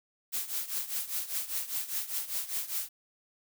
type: noise with tremolo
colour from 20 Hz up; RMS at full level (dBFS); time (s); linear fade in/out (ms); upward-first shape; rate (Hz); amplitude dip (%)
blue; -31; 0.32-2.89; 20; triangle; 5; 85
effects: none